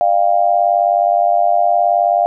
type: tone with amplitude modulation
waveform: sine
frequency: 696 Hz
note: F5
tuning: 6 cents flat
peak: -6 dBFS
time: 0.01-2.26 s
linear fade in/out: 0 ms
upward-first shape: sine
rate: 99.2 Hz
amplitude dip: 95%
effects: none